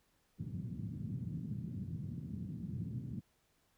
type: band-pass noise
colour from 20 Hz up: pink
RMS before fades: -42 dBFS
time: 0.38-3.21 s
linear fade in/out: 20 ms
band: 110 to 200 Hz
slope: 24 dB/octave
effects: pink hiss -75 dBFS RMS until 3.77 s